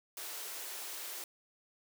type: high-pass noise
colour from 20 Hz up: white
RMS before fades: -43 dBFS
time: 0.17-1.24 s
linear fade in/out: 2 ms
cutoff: 310 Hz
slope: 96 dB/octave
effects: none